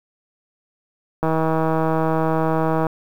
click train, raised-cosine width 1 ms, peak -7 dBFS, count 263, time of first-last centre 1.23-2.867 s, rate 160 Hz, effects 7-bit

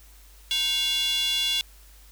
square tone with high-pass filter, 311.1 Hz, D#4, in tune, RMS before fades -25 dBFS, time 0.51-1.61 s, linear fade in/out 0 ms, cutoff 3200 Hz, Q 8.7, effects added 50 Hz sine -49 dBFS peak until 2.11 s + white hiss -55 dBFS RMS until 2.11 s

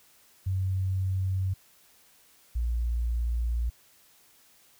sine tone pair in turn, 94.4 / 58.51 Hz, F#2 / A#1, +35 / +7 cents, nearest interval minor sixth, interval 828 cents, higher first, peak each -25 dBFS, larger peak neither, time 0.46-1.54 / 2.55-3.7 s, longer second, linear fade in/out 10 ms, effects white hiss -60 dBFS RMS until 4.79 s

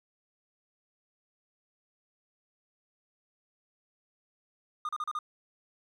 triangle tone bursts, 1220 Hz, D#6, 34 cents flat, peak -29 dBFS, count 5, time 4.85-5.189 s, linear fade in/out 2 ms, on 39 ms, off 36 ms, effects none

